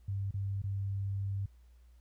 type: tone with dropouts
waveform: sine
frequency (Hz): 98.6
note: G2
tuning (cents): +11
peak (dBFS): -32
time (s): 0.08-1.46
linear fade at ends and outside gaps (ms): 5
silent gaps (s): 0.31-0.34 / 0.619-0.638
effects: added 60 Hz sine -56 dBFS peak until 2 s + pink hiss -75 dBFS RMS until 2 s